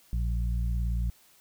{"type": "harmonic tone", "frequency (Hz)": 58.27, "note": "A#1", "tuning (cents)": 0, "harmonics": [1, 2, 3], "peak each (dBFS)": [-26, -35, -39], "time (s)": [0.13, 1.1], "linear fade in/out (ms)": 0, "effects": ["white hiss -60 dBFS RMS until 1.4 s"]}